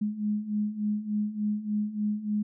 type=beating tone pair; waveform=sine; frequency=207.7 / 211.1 Hz; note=G#3 / G#3; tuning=0 / +29 cents; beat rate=3.4 Hz; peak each=-32 / -28 dBFS; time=0.01-2.43 s; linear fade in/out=10 ms; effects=none